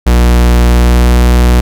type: tone with pitch glide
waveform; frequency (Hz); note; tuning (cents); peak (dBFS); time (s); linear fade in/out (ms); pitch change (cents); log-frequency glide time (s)
45% pulse; 60.1 to 60.76; B1 to B1; -46 to -28; -4; 0.06-1.61; 10; +18; 0.93-1.13
effects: none